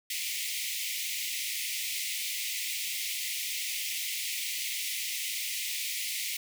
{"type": "high-pass noise", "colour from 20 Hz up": "pink", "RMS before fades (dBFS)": -34, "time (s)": [0.1, 6.37], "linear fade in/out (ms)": 5, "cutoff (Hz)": 2000, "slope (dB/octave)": 96, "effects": []}